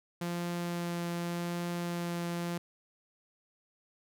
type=tone with vibrato; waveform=sawtooth; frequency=172.8 Hz; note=F3; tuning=18 cents flat; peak=-29 dBFS; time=0.21-2.58 s; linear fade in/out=5 ms; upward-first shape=triangle; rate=0.85 Hz; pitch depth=9 cents each way; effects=none